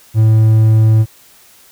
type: tone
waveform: triangle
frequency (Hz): 110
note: A2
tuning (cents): 0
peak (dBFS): -4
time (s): 0.14-1.06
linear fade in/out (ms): 50
effects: white hiss -45 dBFS RMS until 1.71 s